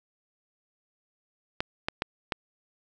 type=clicks; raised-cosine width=0.3 ms; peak=-11 dBFS; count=4; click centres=1.605 / 1.885 / 2.021 / 2.322 s; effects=none